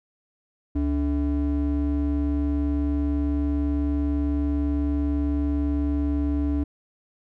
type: ring-modulated tone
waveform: triangle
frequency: 180 Hz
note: F#3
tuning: 47 cents flat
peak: -16 dBFS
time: 0.75-6.64 s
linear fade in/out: 10 ms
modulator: 109 Hz
effects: none